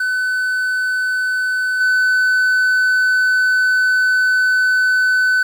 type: tone with level steps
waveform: triangle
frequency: 1508 Hz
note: F#6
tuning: 32 cents sharp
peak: -14 / -10 dBFS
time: 0-5.43 s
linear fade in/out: 5 ms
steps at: 1.8 s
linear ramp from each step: 10 ms
effects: 7-bit